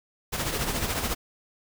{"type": "noise with tremolo", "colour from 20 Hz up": "pink", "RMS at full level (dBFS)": -26, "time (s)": [0.32, 1.15], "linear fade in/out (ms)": 20, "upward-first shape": "triangle", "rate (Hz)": 14, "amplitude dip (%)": 60, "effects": []}